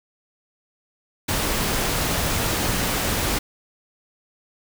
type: noise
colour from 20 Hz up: pink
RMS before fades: -23 dBFS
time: 1.28-3.39 s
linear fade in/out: 10 ms
effects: none